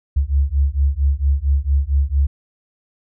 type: beating tone pair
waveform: sine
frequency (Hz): 67.8 / 72.2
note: C#2 / D2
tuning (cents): -38 / -29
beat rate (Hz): 4.4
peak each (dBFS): -17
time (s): 0.16-2.27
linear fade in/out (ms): 10
effects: none